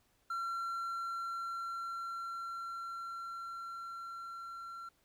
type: tone with level ramp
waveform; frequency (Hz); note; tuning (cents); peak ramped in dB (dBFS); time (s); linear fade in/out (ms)
triangle; 1363; F6; -43; -33 to -42; 0.3-4.89; 5
effects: pink hiss -73 dBFS RMS until 5.04 s